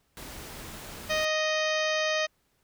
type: noise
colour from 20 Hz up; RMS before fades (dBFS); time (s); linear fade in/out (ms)
pink; -42; 0.17-1.25; 0
type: harmonic tone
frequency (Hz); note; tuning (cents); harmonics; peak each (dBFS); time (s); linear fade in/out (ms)
622.3; D#5; 0; 1 / 2 / 3 / 4 / 5 / 6 / 7 / 8 / 9 / 10; -28 / -35 / -31 / -34 / -36 / -38 / -42 / -40 / -46 / -41; 1.09-2.27; 20
effects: pink hiss -71 dBFS RMS until 2.63 s